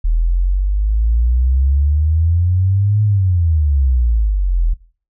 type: exponential two-way sweep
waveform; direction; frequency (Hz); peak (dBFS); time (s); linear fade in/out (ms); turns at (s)
sine; up then down; 39.37 to 107 to 39.37; -11; 0.04-4.74; 10; 3.03
effects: noise-tail reverb RT60 0.4 s tail -18 dB re dry